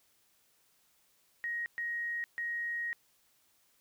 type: tone bursts at uneven times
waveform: sine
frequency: 1882 Hz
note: A#6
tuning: 16 cents sharp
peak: -33 dBFS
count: 3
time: 1.44-1.66 / 1.78-2.24 / 2.38-2.93 s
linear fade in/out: 0 ms
effects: white hiss -70 dBFS RMS until 3.8 s